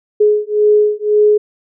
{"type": "beating tone pair", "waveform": "sine", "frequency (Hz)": [419.5, 421.4], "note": ["G#4", "G#4"], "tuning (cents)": [17, 25], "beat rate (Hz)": 1.9, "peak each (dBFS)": -12, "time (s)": [0.2, 1.38], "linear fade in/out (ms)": 10, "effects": []}